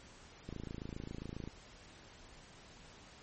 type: click train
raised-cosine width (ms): 3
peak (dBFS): -30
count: 28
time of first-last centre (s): 0.49-1.475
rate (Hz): 27.4
effects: pink hiss -57 dBFS RMS until 3.22 s + MP3 32 kbps